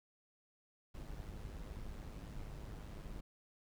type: noise with amplitude modulation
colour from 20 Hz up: brown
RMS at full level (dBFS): -45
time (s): 0.94-3.21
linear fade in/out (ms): 10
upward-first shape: sine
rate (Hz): 104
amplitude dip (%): 50
effects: none